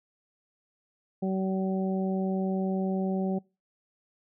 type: harmonic tone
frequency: 190 Hz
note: F#3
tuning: 46 cents sharp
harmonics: 1 / 2 / 3 / 4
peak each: -27 / -33 / -37 / -39 dBFS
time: 1.22-3.39 s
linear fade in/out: 10 ms
effects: noise-tail reverb RT60 0.3 s tail -26 dB re dry